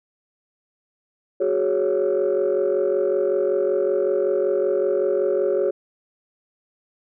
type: chord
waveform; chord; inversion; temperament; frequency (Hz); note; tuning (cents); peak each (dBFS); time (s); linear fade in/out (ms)
sine; F# suspended second; none; equal; 370 / 415.3 / 554.4; F#4 / G#4 / C#5; 0 / 0 / 0; -21; 1.4-5.71; 10
effects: tanh soft clip ceiling -13 dBFS